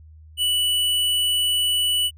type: tone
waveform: square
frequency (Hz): 2960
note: F#7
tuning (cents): 0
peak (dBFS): -19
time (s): 0.37-2.11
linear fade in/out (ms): 50
effects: added 78 Hz sine -43 dBFS peak until 2.17 s